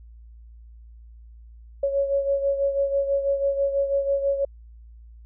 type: beating tone pair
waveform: sine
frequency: 554.4 / 560.5 Hz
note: C#5 / C#5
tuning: 0 / +19 cents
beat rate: 6.1 Hz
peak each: -21 / -28 dBFS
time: 1.83-4.45 s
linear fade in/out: 5 ms
effects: added 57 Hz sine -43 dBFS peak until 5.25 s